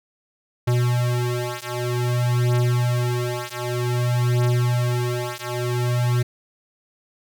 square beating tone pair, 121.9 / 122.43 Hz, B2 / B2, -22 / -15 cents, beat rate 0.53 Hz, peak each -23 dBFS, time 0.67-6.23 s, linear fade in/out 10 ms, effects none

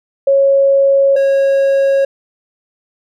sine / triangle tone pair in turn, 550 / 547.7 Hz, C#5 / C#5, -14 / -21 cents, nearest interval unison, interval 7 cents, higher first, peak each -7 dBFS, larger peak neither, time 0.27-1.16 / 1.16-2.05 s, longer neither, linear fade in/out 5 ms, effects none

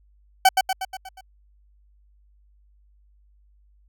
40% pulse tone with echo, 759 Hz, F#5, 44 cents sharp, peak -10 dBFS, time 0.45-0.49 s, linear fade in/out 5 ms, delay 120 ms, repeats 6, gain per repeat -5 dB, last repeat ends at 1.21 s, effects added 50 Hz sine -55 dBFS peak until 3.88 s

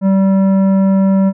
triangle tone with tanh clipping, 193.2 Hz, G3, 25 cents flat, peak -10 dBFS, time 0.01-1.33 s, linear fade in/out 50 ms, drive 15 dB, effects none

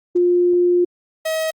sine / 45% pulse tone pair in turn, 353.6 / 637.2 Hz, F4 / D#5, +22 / +41 cents, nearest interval minor seventh, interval 1019 cents, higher second, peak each -12 / -19 dBFS, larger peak first, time 0.15-0.85 / 1.25-1.51 s, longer first, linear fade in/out 10 ms, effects Opus 24 kbps

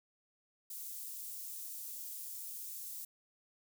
white high-pass noise, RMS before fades -45 dBFS, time 0.7-3.05 s, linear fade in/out 5 ms, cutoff 8300 Hz, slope 12 dB/octave, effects none

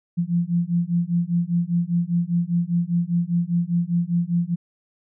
sine beating tone pair, 170 / 175 Hz, F3 / F3, -46 / +4 cents, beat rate 5 Hz, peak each -22 dBFS, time 0.17-4.56 s, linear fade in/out 20 ms, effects none

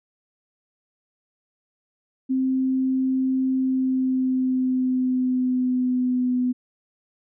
sine tone with pitch glide, 261.6 to 250.1 Hz, C4 to B3, 0 to +22 cents, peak -19 dBFS, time 2.29-6.53 s, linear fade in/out 20 ms, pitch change -78 cents, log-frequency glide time 3.54-6.37 s, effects none

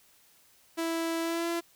sawtooth tone with pitch glide, 330 to 338.7 Hz, E4 to E4, +2 to +47 cents, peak -25 dBFS, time 0.77-1.61 s, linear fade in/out 20 ms, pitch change +45 cents, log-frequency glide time 1.21-1.49 s, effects white hiss -62 dBFS RMS until 1.75 s

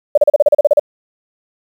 sine tone bursts, 587.3 Hz, D5, in tune, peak -4 dBFS, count 11, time 0.15-0.796 s, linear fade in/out 5 ms, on 26 ms, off 36 ms, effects 7-bit

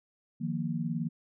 sine chord, Eb suspended second, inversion none, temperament just, 155.56 / 175.01 / 233.3 Hz, Eb3 / F3 / Bb3, 0 / +4 / +2 cents, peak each -34 dBFS, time 0.4-1.09 s, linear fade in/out 20 ms, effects none

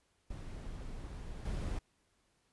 brown noise with level steps, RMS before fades -44 / -37 dBFS, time 0.3-1.79 s, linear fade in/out 5 ms, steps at 1.45 s, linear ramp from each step 5 ms, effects pink hiss -75 dBFS RMS until 2.52 s + resampled to 24000 Hz

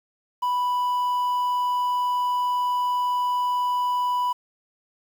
triangle tone with quantisation, 987.8 Hz, B5, in tune, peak -19 dBFS, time 0.42-4.33 s, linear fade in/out 10 ms, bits 8, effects none

